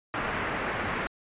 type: low-pass noise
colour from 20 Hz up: white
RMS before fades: -31 dBFS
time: 0.14-1.07 s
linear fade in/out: 0 ms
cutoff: 2100 Hz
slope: 24 dB/octave
effects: resampled to 8000 Hz